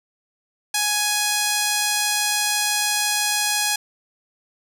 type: tone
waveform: 5% pulse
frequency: 834 Hz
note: G#5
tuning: 7 cents sharp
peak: -7 dBFS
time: 0.74-3.76 s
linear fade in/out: 5 ms
effects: none